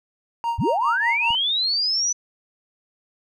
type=tone with tremolo; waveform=triangle; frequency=932.3 Hz; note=A#5; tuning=in tune; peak=-17 dBFS; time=0.44-1.35 s; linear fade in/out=0 ms; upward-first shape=triangle; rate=5 Hz; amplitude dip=100%
type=linear sweep; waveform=sine; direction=up; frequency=46.25 to 6020 Hz; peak=-19 dBFS; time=0.58-2.13 s; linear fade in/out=10 ms
type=click; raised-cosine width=5 ms; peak=-26 dBFS; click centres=1.305 s
effects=none